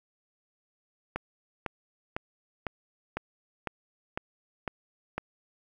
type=click train; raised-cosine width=0.5 ms; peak=-16 dBFS; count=9; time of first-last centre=1.16-5.18 s; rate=1.99 Hz; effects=9-bit